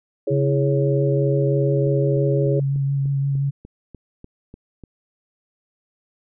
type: chord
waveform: sine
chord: C# minor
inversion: first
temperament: just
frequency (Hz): 332.6 / 415.8 / 554.4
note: E4 / G#4 / C#5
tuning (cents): +16 / +2 / 0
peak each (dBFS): -26 / -22 / -24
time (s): 0.27-2.6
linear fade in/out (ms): 5
type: tone with vibrato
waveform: sine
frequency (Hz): 138.59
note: C#3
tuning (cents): 0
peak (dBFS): -18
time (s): 0.3-3.51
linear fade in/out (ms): 20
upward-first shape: sine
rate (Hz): 5.8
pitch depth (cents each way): 17
type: click train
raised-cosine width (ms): 3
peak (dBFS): -26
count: 11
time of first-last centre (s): 1.87-4.837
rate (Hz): 3.37
effects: none